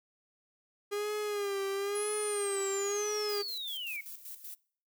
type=tone with vibrato; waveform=45% pulse; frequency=406.4 Hz; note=G#4; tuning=38 cents flat; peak=-32 dBFS; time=0.91-3.43 s; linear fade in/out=20 ms; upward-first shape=sine; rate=1 Hz; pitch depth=65 cents each way
type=linear sweep; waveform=sine; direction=down; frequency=10548 to 2167 Hz; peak=-36 dBFS; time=1.95-4.01 s; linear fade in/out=5 ms
type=noise with tremolo; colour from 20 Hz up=violet; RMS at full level=-44 dBFS; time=3.29-4.55 s; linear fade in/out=2 ms; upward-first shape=square; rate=5.2 Hz; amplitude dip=65%
effects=noise-tail reverb RT60 0.5 s tail -23 dB re dry